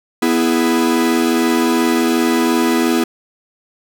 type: chord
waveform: 45% pulse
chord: E major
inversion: second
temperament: equal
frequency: 246.9 / 329.6 / 415.3 Hz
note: B3 / E4 / G#4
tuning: 0 / 0 / 0 cents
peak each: -16 / -16 / -21 dBFS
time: 0.22-3.04 s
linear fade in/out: 5 ms
effects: none